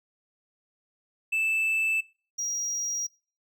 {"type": "tone pair in turn", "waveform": "triangle", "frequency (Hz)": [2637, 5715], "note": ["E7", "F8"], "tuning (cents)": [0, 39], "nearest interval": "octave + minor second", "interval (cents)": 1339, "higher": "second", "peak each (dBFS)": [-22, -27], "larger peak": "first", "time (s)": [[1.32, 2.01], [2.38, 3.07]], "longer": "neither", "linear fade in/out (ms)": 10, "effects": ["noise-tail reverb RT60 0.4 s tail -23 dB re dry"]}